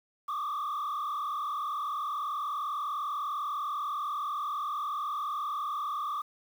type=tone with frequency modulation; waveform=sine; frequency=1174 Hz; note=D6; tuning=1 cent flat; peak=-28 dBFS; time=0.28-6.22 s; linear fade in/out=10 ms; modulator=39.8 Hz; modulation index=1.6; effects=tanh soft clip ceiling -30 dBFS + 9-bit